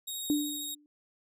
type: tone with vibrato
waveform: 15% pulse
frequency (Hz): 3758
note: A#7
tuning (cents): +13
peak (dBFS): -29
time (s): 0.07-0.75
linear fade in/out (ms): 10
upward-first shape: sine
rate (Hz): 13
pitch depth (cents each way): 11
type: tone with exponential decay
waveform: sine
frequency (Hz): 295.7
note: D4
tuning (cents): +12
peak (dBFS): -22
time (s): 0.3-0.86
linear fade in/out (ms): 1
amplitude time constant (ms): 120
effects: none